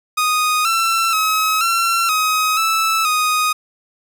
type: tone with pitch steps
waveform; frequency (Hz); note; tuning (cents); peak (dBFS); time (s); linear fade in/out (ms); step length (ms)
sawtooth; 1242 / 1342 / 1279 / 1357 / 1264 / 1314 / 1245; D#6 / E6 / D#6 / E6 / D#6 / E6 / D#6; -3 / +31 / +47 / +50 / +27 / -6 / +1; -11; 0.17-3.53; 10; 480
effects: none